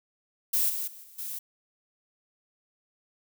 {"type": "noise with level steps", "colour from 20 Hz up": "violet", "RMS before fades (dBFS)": [-25, -32, -47, -52, -36], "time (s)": [0.53, 1.39], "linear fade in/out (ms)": 10, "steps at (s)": [0.69, 0.87, 1.03, 1.18], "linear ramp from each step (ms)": 10, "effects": []}